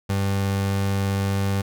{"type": "tone", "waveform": "30% pulse", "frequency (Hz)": 98.3, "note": "G2", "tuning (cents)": 5, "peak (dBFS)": -18, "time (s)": [0.09, 1.62], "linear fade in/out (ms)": 10, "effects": []}